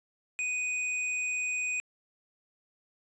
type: tone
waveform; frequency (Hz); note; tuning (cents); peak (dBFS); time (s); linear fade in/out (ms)
square; 2489; D#7; 0; -30; 0.39-1.8; 0
effects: resampled to 22050 Hz